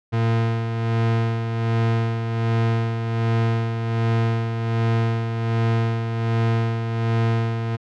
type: tone with tremolo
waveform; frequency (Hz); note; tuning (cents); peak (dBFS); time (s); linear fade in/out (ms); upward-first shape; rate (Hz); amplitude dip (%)
40% pulse; 114.3; A#2; -34; -16; 0.12-7.77; 20; sine; 1.3; 50
effects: low-pass 3000 Hz 12 dB/octave